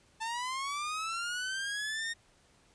sawtooth linear sweep, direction up, 880 to 1854 Hz, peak -30 dBFS, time 0.2-2.14 s, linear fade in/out 20 ms, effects pink hiss -65 dBFS RMS until 2.74 s + resampled to 22050 Hz

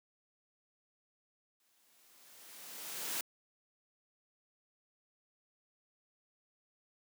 white noise with exponential growth, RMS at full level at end -36 dBFS, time 1.6-3.21 s, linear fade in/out 2 ms, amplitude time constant 350 ms, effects high-pass 200 Hz 12 dB/octave

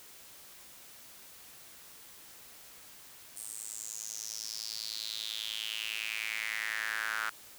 sawtooth tone with high-pass filter sweep, 110 Hz, A2, in tune, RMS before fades -38 dBFS, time 3.36-7.3 s, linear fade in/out 10 ms, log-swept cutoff 9100 to 1400 Hz, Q 5.2, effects white hiss -53 dBFS RMS until 7.58 s

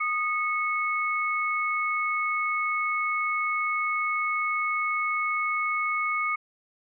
sine tone pair together, 1234.7 / 2200 Hz, D#6 / C#7, -14 / -14 cents, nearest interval minor seventh, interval 1000 cents, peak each -27 / -27 dBFS, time 0-6.36 s, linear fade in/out 10 ms, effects none

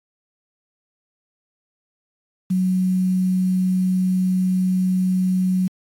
sine tone with quantisation, 185 Hz, F#3, in tune, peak -16 dBFS, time 2.5-5.68 s, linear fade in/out 10 ms, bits 7, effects AAC 64 kbps

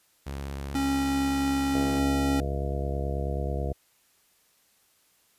sawtooth tone with vibrato, 69.3 Hz, C#2, in tune, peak -29 dBFS, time 0.26-2 s, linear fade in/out 10 ms, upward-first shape triangle, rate 16 Hz, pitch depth 54 cents each way
square tone, 273.8 Hz, C#4, 21 cents flat, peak -25 dBFS, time 0.75-2.4 s, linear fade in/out 0 ms
harmonic tone, 69.3 Hz, C#2, in tune, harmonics 1 / 2 / 3 / 4 / 5 / 6 / 7 / 8 / 9 / 10, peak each -29 / -34 / -40 / -43 / -40 / -40 / -37 / -50 / -39 / -40 dBFS, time 1.74-3.73 s, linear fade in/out 10 ms
effects white hiss -65 dBFS RMS until 5.38 s + resampled to 32000 Hz

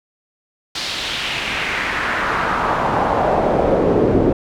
brown noise with band-pass filter sweep, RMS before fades -18 dBFS, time 0.75-4.33 s, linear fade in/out 5 ms, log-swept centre 4300 to 350 Hz, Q 2, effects none

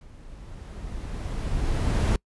brown noise with level ramp, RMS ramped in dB -47 to -19 dBFS, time 0.01-2.16 s, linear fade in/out 2 ms, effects noise-tail reverb RT60 0.1 s tail -26 dB re dry + resampled to 24000 Hz

